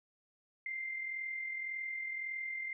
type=tone with amplitude modulation; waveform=sine; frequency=2093 Hz; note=C7; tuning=in tune; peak=-35 dBFS; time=0.66-2.73 s; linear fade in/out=2 ms; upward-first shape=sine; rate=41.8 Hz; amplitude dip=45%; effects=none